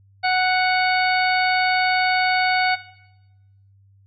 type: harmonic tone with a mistuned harmonic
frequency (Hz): 740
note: F#5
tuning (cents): 0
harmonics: 1 / 2 / 3 / 4 / 5 / 6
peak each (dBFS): -19 / -24 / -24 / -36 / -35 / -27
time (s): 0.23-2.76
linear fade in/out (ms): 20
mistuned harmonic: 4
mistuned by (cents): -26
effects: noise-tail reverb RT60 1.0 s tail -17 dB re dry + added 98 Hz sine -51 dBFS peak until 4.06 s